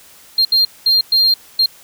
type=tone bursts at uneven times; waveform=sine; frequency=4197 Hz; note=C8; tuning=5 cents sharp; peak=-7 dBFS; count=5; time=0.38-0.45 / 0.52-0.65 / 0.86-1.01 / 1.12-1.34 / 1.59-1.66 s; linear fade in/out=5 ms; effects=tanh soft clip ceiling -8 dBFS + white hiss -44 dBFS RMS until 1.83 s